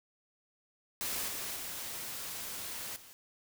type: noise with level steps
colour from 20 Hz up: white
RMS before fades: -36 / -39 / -41 / -54 dBFS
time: 1.01-3.13 s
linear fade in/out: 0 ms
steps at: 1.28 / 1.56 / 2.96 s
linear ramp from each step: 2 ms
effects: none